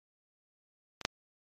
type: clicks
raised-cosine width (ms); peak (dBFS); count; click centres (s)
0.2; -22 / -9; 2; 1.013 / 1.051
effects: MP3 64 kbps